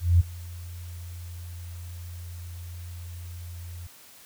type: tone with ADSR envelope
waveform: sine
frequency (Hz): 86.6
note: F2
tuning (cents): -14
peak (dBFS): -13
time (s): 0-3.87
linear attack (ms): 200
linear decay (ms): 16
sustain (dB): -23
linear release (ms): 4
effects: white hiss -51 dBFS RMS until 4.25 s